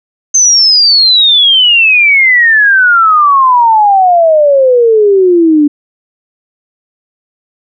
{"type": "exponential sweep", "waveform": "sine", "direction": "down", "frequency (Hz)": [6300, 287.8], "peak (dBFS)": -3, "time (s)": [0.34, 5.68], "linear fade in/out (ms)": 10, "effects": []}